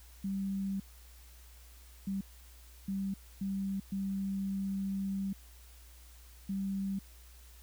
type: tone bursts at uneven times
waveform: sine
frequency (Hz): 195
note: G3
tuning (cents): -9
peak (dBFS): -32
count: 6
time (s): 0.24-0.8 / 2.07-2.21 / 2.88-3.14 / 3.41-3.8 / 3.92-5.33 / 6.49-6.99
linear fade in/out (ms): 5
effects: added 60 Hz sine -53 dBFS peak until 7.62 s + white hiss -60 dBFS RMS until 7.62 s